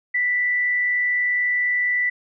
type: tone with frequency modulation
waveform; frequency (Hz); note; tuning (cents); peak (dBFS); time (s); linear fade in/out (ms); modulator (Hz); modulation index
sine; 1975.5; B6; 0; -18; 0.14-2.1; 10; 104; 0.26
effects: none